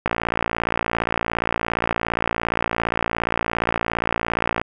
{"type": "click train", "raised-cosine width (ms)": 0.5, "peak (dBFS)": -5, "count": 262, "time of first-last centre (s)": [0.06, 4.615], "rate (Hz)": 57.3, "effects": []}